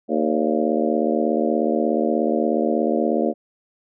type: harmonic tone with a mistuned harmonic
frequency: 76.7 Hz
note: D#2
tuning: 24 cents flat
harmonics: 3 / 4 / 5 / 6 / 7 / 8 / 9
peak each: -23 / -24 / -25 / -26 / -26 / -27 / -28 dBFS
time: 0.08-3.34 s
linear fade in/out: 50 ms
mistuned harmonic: 8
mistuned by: -81 cents
effects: none